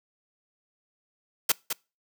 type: noise with echo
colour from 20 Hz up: white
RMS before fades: -21 dBFS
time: 1.49-1.52 s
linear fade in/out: 5 ms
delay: 210 ms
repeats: 1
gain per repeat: -8 dB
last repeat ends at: 1.73 s
effects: noise-tail reverb RT60 0.3 s tail -26 dB re dry + high-pass 200 Hz 12 dB/octave